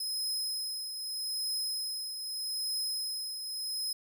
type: tone with tremolo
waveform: sawtooth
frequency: 5110 Hz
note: D#8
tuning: 45 cents sharp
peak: -28 dBFS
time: 0-3.93 s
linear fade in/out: 5 ms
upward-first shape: triangle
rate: 0.81 Hz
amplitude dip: 55%
effects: none